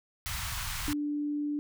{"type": "band-stop noise", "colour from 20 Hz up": "pink", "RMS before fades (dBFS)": -35, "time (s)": [0.26, 0.93], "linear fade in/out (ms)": 0, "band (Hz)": [130, 970], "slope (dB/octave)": 24}
{"type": "tone", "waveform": "sine", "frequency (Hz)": 293.7, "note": "D4", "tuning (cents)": 0, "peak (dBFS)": -29, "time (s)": [0.88, 1.59], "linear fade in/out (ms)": 0}
{"effects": []}